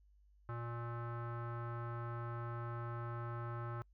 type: tone with low-pass filter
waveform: square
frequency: 118.3 Hz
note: A#2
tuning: 26 cents sharp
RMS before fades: -43 dBFS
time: 0.49-3.82 s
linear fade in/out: 0 ms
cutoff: 1300 Hz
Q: 4.3
effects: noise-tail reverb RT60 0.1 s tail -26 dB re dry + added 50 Hz sine -64 dBFS peak until 3.93 s